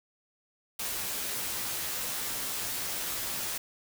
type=noise with comb filter; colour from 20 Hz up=white; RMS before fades=-34 dBFS; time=0.79-3.58 s; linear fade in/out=5 ms; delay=13 ms; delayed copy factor=-0.7; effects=none